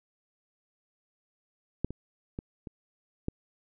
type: clicks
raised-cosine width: 3 ms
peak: -14 / -24 / -22 / -27 / -17 dBFS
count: 5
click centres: 1.846 / 1.906 / 2.389 / 2.672 / 3.284 s
effects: none